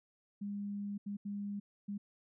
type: tone bursts at uneven times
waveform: sine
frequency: 202.8 Hz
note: G#3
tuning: 41 cents flat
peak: -37 dBFS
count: 4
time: 0.41-0.98 / 1.06-1.17 / 1.25-1.6 / 1.88-1.98 s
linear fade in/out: 10 ms
effects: none